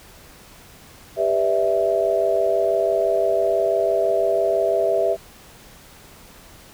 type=chord; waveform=sine; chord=E minor seventh; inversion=first; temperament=just; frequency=395.6 / 494.4 / 593.3 / 659.3 Hz; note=G4 / B4 / D5 / E5; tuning=+16 / +2 / +18 / 0 cents; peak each=-23 / -25 / -25 / -19 dBFS; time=1.16-5.17 s; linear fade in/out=50 ms; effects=pink hiss -46 dBFS RMS until 6.73 s